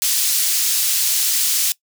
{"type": "high-pass noise", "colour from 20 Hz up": "pink", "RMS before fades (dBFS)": -18, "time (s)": [0.02, 1.72], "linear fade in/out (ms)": 0, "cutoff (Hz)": 4900, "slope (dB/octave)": 12, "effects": ["noise-tail reverb RT60 0.1 s tail -21 dB re dry"]}